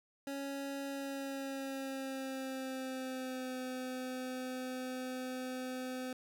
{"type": "tone with pitch glide", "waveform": "25% pulse", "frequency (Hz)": [277.2, 255.7], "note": ["C#4", "C4"], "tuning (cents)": [0, -40], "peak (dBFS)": -35, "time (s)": [0.27, 6.13], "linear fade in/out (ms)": 2, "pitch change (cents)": -140, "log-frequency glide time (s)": [0.87, 3.58], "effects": []}